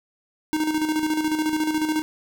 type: tone with tremolo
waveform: square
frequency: 310 Hz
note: D#4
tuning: 6 cents flat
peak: -20 dBFS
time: 0.53-2.02 s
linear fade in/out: 0 ms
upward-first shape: square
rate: 14 Hz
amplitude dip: 50%
effects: none